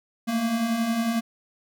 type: beating tone pair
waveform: square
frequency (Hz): 220 / 231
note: A3 / A#3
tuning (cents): 0 / -16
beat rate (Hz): 11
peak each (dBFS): -32 / -24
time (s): 0.27-1.21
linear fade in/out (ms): 20
effects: none